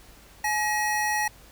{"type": "tone pair together", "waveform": "square", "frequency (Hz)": [846.4, 1900], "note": ["G#5", "A#6"], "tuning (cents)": [33, 33], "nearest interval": "octave + major second", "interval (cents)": 1400, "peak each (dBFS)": -27, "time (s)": [0.44, 1.28], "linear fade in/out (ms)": 5, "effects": ["added 50 Hz sine -55 dBFS peak until 1.51 s", "pink hiss -52 dBFS RMS until 1.51 s"]}